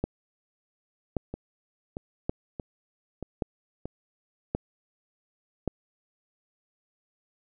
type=two click trains; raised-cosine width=2 ms; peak=-13 / -21 dBFS; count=6 / 5; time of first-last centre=0.04-5.677 / 1.34-3.856 s; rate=0.887 / 1.59 Hz; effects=none